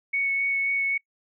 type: tone with vibrato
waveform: sine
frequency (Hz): 2217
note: C#7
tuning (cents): 0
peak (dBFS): -22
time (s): 0.13-0.98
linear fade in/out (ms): 10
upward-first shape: sine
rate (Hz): 3.8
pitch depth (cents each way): 9
effects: noise-tail reverb RT60 0.1 s tail -24 dB re dry